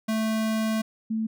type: tone pair in turn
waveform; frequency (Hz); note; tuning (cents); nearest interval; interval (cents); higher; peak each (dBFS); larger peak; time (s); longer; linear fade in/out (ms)
square / sine; 220 / 221.1; A3 / A3; 0 / +9; unison; 9; second; -24; neither; 0.08-0.82 / 1.1-1.27; first; 10
effects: none